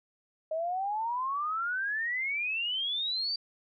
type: exponential sweep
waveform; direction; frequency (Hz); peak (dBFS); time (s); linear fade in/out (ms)
sine; up; 622.3 to 4699; -29; 0.51-3.36; 5
effects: none